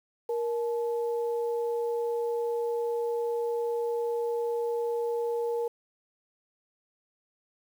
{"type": "tone pair together", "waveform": "sine", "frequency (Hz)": [470, 862.5], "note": ["A#4", "A5"], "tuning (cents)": [14, -35], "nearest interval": "major seventh", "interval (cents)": 1051, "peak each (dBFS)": [-27, -38], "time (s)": [0.29, 5.68], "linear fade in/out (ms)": 5, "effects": ["9-bit"]}